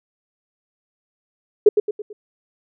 sine tone with echo, 418.7 Hz, G#4, 14 cents sharp, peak -5 dBFS, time 1.66-1.69 s, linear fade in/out 5 ms, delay 110 ms, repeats 4, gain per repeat -7 dB, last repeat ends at 2.13 s, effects none

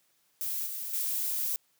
violet noise with level steps, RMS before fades -33 / -37 / -31 dBFS, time 0.41-1.56 s, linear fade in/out 0 ms, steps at 0.66 / 0.93 s, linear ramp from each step 5 ms, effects white hiss -70 dBFS RMS until 1.79 s + high-pass 100 Hz 12 dB/octave

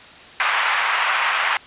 pink band-pass noise, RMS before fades -20 dBFS, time 0.4-1.57 s, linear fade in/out 0 ms, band 920 to 2800 Hz, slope 24 dB/octave, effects white hiss -42 dBFS RMS until 1.66 s + resampled to 8000 Hz

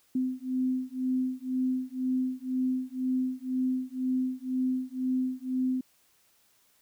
sine beating tone pair, 255.9 / 257.9 Hz, C4 / C4, -38 / -25 cents, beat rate 2 Hz, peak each -30 dBFS, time 0.15-5.81 s, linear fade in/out 5 ms, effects white hiss -66 dBFS RMS until 6.81 s

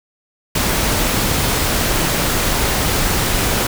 pink noise, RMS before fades -17 dBFS, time 0.55-3.67 s, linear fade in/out 5 ms, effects none

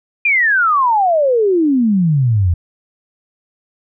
sine exponential sweep, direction down, 2461 to 82 Hz, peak -10 dBFS, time 0.25-2.54 s, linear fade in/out 5 ms, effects none

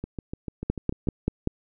two click trains, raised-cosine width 3 ms, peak -10 / -19 dBFS, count 5 / 8, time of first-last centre 0.7-1.474 / 0.04-1.072 s, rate 5.17 / 6.78 Hz, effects none

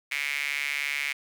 sawtooth tone with high-pass filter, 143 Hz, D3, 46 cents flat, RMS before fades -30 dBFS, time 0.11-1.13 s, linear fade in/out 10 ms, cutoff 2200 Hz, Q 6.9, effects none

